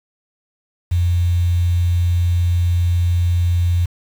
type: tone with quantisation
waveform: sine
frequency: 87.31 Hz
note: F2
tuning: in tune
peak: -13 dBFS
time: 0.91-3.86 s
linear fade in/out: 10 ms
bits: 6
effects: none